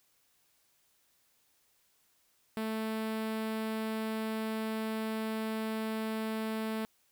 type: tone with notch filter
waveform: sawtooth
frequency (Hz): 220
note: A3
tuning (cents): 0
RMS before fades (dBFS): -35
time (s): 2.57-6.85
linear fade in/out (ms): 0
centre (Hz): 6300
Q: 1.3
effects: white hiss -71 dBFS RMS until 7.11 s